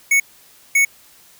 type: tone bursts at uneven times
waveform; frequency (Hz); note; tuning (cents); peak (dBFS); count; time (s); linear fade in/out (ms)
square; 2217; C#7; 0; -12; 2; 0.11-0.2 / 0.75-0.85; 5
effects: white hiss -49 dBFS RMS until 1.39 s